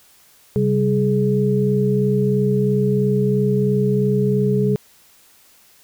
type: tone cluster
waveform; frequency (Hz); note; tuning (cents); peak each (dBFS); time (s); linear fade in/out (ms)
sine; 133 / 196 / 420.5; C3 / G3 / G#4; +29 / 0 / +22; -19; 0.56-4.76; 0
effects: white hiss -52 dBFS RMS until 5.83 s